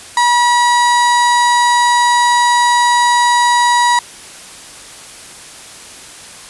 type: tone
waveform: 35% pulse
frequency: 965 Hz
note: B5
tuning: 40 cents flat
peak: -7 dBFS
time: 0.17-3.99 s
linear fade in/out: 2 ms
effects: white hiss -34 dBFS RMS until 6.49 s + resampled to 24000 Hz